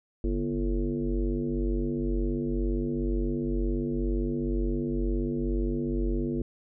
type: tone with frequency modulation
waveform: sine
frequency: 146.83 Hz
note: D3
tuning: in tune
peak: -25 dBFS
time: 0.24-6.42 s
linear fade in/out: 2 ms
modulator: 97.2 Hz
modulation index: 2.6
effects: none